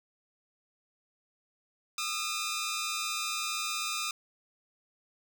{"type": "tone pair together", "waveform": "10% pulse", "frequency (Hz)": [1218.5, 1318.5], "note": ["D#6", "E6"], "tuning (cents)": [-37, 0], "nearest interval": "minor second", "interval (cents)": 137, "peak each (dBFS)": [-25, -28], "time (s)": [1.98, 4.11], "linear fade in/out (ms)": 2, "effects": []}